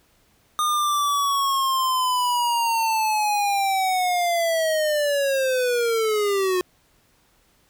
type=linear sweep; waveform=square; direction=down; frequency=1224 to 359.5 Hz; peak=-20 dBFS; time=0.59-6.61 s; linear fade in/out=0 ms; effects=pink hiss -61 dBFS RMS until 7.69 s